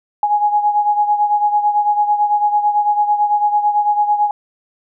sine beating tone pair, 830.6 / 839.6 Hz, G#5 / G#5, 0 / +19 cents, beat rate 9 Hz, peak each -13 / -19 dBFS, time 0.23-4.31 s, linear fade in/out 2 ms, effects none

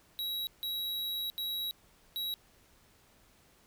square tone bursts at uneven times, 3869 Hz, B7, 36 cents flat, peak -34 dBFS, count 4, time 0.19-0.47 / 0.63-1.3 / 1.38-1.71 / 2.16-2.34 s, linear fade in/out 0 ms, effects pink hiss -64 dBFS RMS until 3.66 s

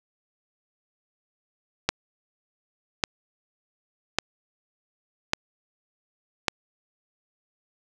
click train, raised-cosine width 0.2 ms, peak -3 dBFS, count 5, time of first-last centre 1.89-6.482 s, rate 0.871 Hz, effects none

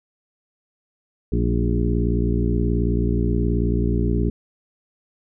harmonic tone with a mistuned harmonic, 58.7 Hz, A#1, 13 cents sharp, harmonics 1 / 2 / 3 / 4 / 5 / 6 / 7, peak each -21 / -24 / -26 / -27 / -28 / -29 / -29 dBFS, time 1.32-4.3 s, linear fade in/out 5 ms, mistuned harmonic 4, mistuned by -59 cents, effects none

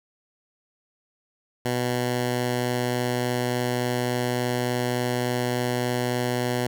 10% pulse tone, 123.47 Hz, B2, in tune, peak -15 dBFS, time 1.65-6.67 s, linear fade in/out 5 ms, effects none

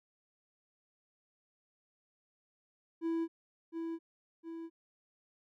triangle tone with echo, 330 Hz, E4, 2 cents sharp, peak -29 dBFS, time 3.01-3.28 s, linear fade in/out 50 ms, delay 710 ms, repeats 2, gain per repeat -5 dB, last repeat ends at 4.7 s, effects none

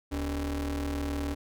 40% pulse ring-modulated tone, 106.2 Hz, G#2, 39 cents sharp, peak -26 dBFS, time 0.11-1.35 s, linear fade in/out 20 ms, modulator 179 Hz, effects none

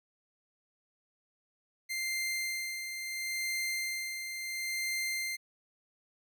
sawtooth tone with tremolo, 2093 Hz, C7, in tune, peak -28 dBFS, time 1.89-5.37 s, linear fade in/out 20 ms, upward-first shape sine, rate 0.73 Hz, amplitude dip 50%, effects none

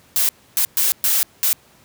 blue noise bursts at uneven times, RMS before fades -17 dBFS, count 5, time 0.16-0.29 / 0.57-0.65 / 0.77-0.92 / 1.04-1.23 / 1.43-1.53 s, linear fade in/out 0 ms, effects pink hiss -52 dBFS RMS until 1.84 s + high-pass 80 Hz 12 dB/octave

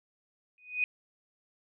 sine tone with exponential growth, 2489 Hz, D#7, in tune, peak -22 dBFS, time 0.58-0.84 s, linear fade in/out 1 ms, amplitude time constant 55 ms, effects none

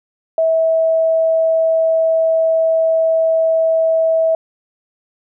sine tone, 649 Hz, E5, 27 cents flat, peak -11 dBFS, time 0.38-4.35 s, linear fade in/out 2 ms, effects none

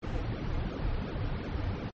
brown noise with flanger, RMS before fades -33 dBFS, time 0.02-1.91 s, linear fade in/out 20 ms, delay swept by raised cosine 1 to 5.4 ms, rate 2.8 Hz, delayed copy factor -0.9, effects low-pass 4000 Hz 12 dB/octave + MP3 32 kbps

